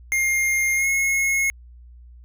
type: tone with pitch glide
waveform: square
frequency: 2122 to 2170 Hz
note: C7 to C#7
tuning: +24 to -37 cents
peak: -19 dBFS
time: 0.12-1.5 s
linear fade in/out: 0 ms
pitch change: +39 cents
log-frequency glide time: 0.75-0.87 s
effects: added 60 Hz sine -42 dBFS peak until 2.24 s